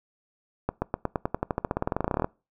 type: accelerating click train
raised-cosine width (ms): 1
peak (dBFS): -11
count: 26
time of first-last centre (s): 0.69-2.245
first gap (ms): 130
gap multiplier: 0.93
effects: noise-tail reverb RT60 0.3 s tail -24 dB re dry